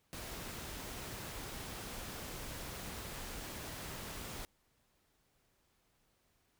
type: noise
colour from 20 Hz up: pink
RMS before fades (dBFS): -45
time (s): 0.13-4.45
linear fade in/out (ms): 0
effects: pink hiss -75 dBFS RMS until 6.59 s